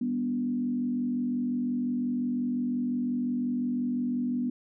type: tone with frequency modulation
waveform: sine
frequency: 245.2 Hz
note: B3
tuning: 12 cents flat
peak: -26 dBFS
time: 0.01-4.5 s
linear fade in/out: 5 ms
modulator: 45.7 Hz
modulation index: 0.63
effects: none